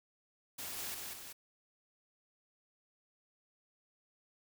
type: noise with echo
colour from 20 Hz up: white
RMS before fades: -43 dBFS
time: 0.58-0.95 s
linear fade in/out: 10 ms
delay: 190 ms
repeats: 2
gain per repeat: -3 dB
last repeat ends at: 1.33 s
effects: none